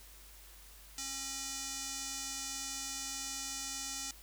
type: tone with band-pass filter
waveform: square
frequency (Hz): 270.8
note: C#4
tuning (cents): -40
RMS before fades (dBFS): -41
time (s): 0.98-4.11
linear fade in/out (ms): 2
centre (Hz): 6600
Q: 2.1
effects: added 50 Hz sine -56 dBFS peak until 4.22 s + white hiss -57 dBFS RMS until 4.22 s